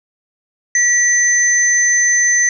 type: tone pair together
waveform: sine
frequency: 1934 / 6140 Hz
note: B6 / G8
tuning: -37 / -37 cents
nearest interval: octave + minor sixth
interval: 2000 cents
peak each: -13 dBFS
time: 0.75-2.49 s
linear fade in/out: 2 ms
effects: none